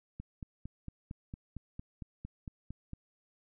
click train, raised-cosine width 5 ms, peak -29 dBFS, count 13, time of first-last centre 0.2-2.933 s, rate 4.39 Hz, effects none

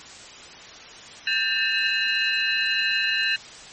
sine tone cluster, 1584 / 1785 / 2585 / 2827 / 4046 Hz, G6 / A6 / E7 / F7 / B7, +18 / +24 / -34 / +20 / +41 cents, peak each -27 dBFS, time 1.27-3.36 s, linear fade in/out 2 ms, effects white hiss -42 dBFS RMS until 3.72 s + MP3 32 kbps

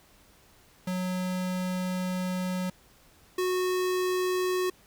square tone pair in turn, 183.4 / 366.8 Hz, F#3 / F#4, -15 / -15 cents, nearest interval octave, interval 1200 cents, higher second, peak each -29 / -26 dBFS, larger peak second, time 0.87-2.7 / 3.38-4.7 s, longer first, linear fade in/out 5 ms, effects pink hiss -59 dBFS RMS until 4.86 s

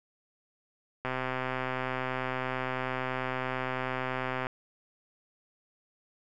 click train, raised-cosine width 0.5 ms, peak -17 dBFS, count 442, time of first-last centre 1.05-4.469 s, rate 129 Hz, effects none

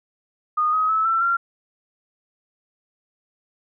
sine tone with pitch steps, 1230 / 1265.3 / 1301.6 / 1339 / 1377.4 Hz, D#6 / D#6 / E6 / E6 / F6, -20 / +29 / -22 / +27 / -24 cents, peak -17 dBFS, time 0.57-1.37 s, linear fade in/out 10 ms, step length 160 ms, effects none

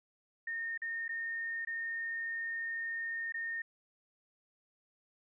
sine tone with dropouts, 1833 Hz, A#6, 30 cents flat, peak -35 dBFS, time 0.47-3.62 s, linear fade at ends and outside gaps 5 ms, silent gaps 0.777-0.818 / 1.081-1.091 / 1.65-1.671 / 3.323-3.341 s, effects none

